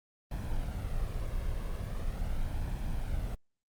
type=noise with flanger; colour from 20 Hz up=brown; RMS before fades=-33 dBFS; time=0.31-3.35 s; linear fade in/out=5 ms; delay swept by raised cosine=1.2 to 1.87 ms; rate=0.41 Hz; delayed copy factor=+0.5; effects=Opus 32 kbps